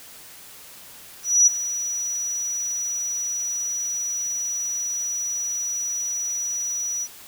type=tone with ADSR envelope; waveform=sine; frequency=5860 Hz; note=F#8; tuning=18 cents flat; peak=-10 dBFS; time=1.23-7.08 s; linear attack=240 ms; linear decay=13 ms; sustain=-14 dB; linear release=51 ms; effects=white hiss -44 dBFS RMS until 7.27 s